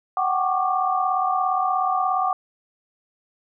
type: tone cluster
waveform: sine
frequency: 745 / 782 / 1111 / 1189 Hz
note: F#5 / G5 / C#6 / D6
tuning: +12 / -4 / +4 / +21 cents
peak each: -22 / -29 / -27 / -24 dBFS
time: 0.17-2.33 s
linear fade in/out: 2 ms
effects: none